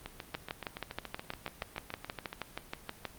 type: two click trains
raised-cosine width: 0.3 ms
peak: -19 / -23 dBFS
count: 18 / 17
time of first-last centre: 0.35-3.053 / 0.06-2.33 s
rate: 6.29 / 7.05 Hz
effects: pink hiss -54 dBFS RMS until 3.18 s + Opus 32 kbps